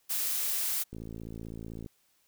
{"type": "noise", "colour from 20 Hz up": "blue", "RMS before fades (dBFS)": -31, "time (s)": [0.09, 0.84], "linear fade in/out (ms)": 20}
{"type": "click train", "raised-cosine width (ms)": 3, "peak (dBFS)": -29, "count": 53, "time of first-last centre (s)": [0.93, 1.862], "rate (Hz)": 55.8}
{"effects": ["white hiss -70 dBFS RMS until 2.27 s"]}